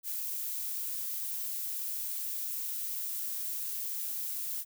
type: noise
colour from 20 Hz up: violet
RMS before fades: -36 dBFS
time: 0.03-4.65 s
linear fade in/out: 50 ms
effects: none